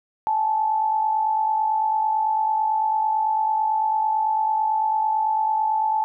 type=tone pair together; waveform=sine; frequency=824 / 873 Hz; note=G#5 / A5; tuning=-14 / -14 cents; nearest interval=minor second; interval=100 cents; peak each=-28 / -19 dBFS; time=0.27-6.04 s; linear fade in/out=0 ms; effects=none